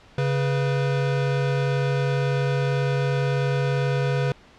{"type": "tone pair together", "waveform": "square", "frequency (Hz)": [138.6, 493.9], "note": ["C#3", "B4"], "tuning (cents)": [0, 0], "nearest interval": "octave + minor seventh", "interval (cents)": 2200, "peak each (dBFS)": [-22, -28], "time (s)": [0.18, 4.32], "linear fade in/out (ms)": 2, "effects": ["pink hiss -51 dBFS RMS until 4.58 s", "low-pass 4000 Hz 12 dB/octave"]}